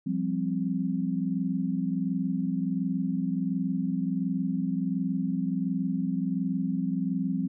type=chord; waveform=sine; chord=F suspended second; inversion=none; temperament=equal; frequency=174.61 / 196 / 261.6 Hz; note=F3 / G3 / C4; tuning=0 / 0 / 0 cents; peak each=-30 dBFS; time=0.06-7.48 s; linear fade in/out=10 ms; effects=none